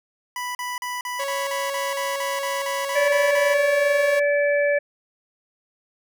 25% pulse tone bursts, 987.8 Hz, B5, in tune, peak -23 dBFS, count 14, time 0.36-3.54 s, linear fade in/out 2 ms, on 190 ms, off 40 ms
sawtooth tone, 554.4 Hz, C#5, in tune, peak -22 dBFS, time 1.19-4.2 s, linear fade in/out 10 ms
harmonic tone, 577 Hz, D5, 31 cents flat, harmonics 1 / 3 / 4, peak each -18 / -25 / -29 dBFS, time 2.95-4.79 s, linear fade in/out 10 ms
effects none

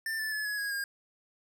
square tone with pitch steps, 1787 / 1752.2 / 1718.2 / 1684.8 / 1652 / 1619.9 Hz, A6 / A6 / A6 / G#6 / G#6 / G#6, +26 / -8 / -42 / +24 / -10 / -44 cents, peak -32 dBFS, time 0.06-0.84 s, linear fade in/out 2 ms, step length 130 ms, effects none

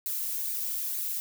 violet noise with flanger, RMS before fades -32 dBFS, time 0.06-1.2 s, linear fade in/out 0 ms, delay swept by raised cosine 0.46 to 2.36 ms, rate 2.2 Hz, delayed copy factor +0.5, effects none

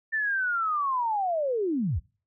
sine linear sweep, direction down, 1795 to 55 Hz, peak -24 dBFS, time 0.12-2 s, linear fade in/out 20 ms, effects noise-tail reverb RT60 0.4 s tail -26 dB re dry

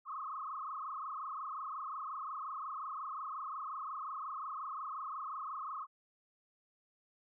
sine tone with frequency modulation, 1175 Hz, D6, 1 cent sharp, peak -39 dBFS, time 0.05-5.87 s, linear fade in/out 50 ms, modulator 25.6 Hz, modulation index 4.5, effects none

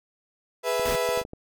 35% pulse chord, E major, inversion first, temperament equal, 415.3 / 493.9 / 659.3 Hz, G#4 / B4 / E5, 0 / 0 / 0 cents, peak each -30 / -24 / -27 dBFS, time 0.63-1.24 s, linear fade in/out 50 ms
clicks, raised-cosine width 2 ms, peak -25 dBFS, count 8, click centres 0.796 / 0.888 / 0.924 / 1.09 / 1.175 / 1.215 / 1.251 / 1.334 s
pink noise, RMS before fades -31 dBFS, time 0.85-0.96 s, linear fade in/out 5 ms
effects none

